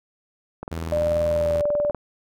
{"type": "click train", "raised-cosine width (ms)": 1, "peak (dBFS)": -18, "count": 28, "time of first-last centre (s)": [0.63, 1.947], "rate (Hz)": 20.5}
{"type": "tone", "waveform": "sawtooth", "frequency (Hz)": 81.8, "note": "E2", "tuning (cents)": -13, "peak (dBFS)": -25, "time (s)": [0.71, 1.62], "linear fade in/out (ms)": 10}
{"type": "tone with pitch glide", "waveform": "sine", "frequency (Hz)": [598, 586.4], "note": ["D5", "D5"], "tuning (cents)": [31, -3], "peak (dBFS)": -19, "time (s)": [0.92, 1.91], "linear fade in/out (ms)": 2, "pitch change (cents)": -34, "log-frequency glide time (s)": [1.28, 1.53]}
{"effects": []}